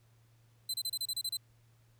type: tone bursts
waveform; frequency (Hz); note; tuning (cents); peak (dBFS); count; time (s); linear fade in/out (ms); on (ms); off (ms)
sawtooth; 4056; B7; +45; -30; 9; 0.69-1.371; 5; 49; 30
effects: added 115 Hz sine -63 dBFS peak until 1.99 s + pink hiss -72 dBFS RMS until 1.99 s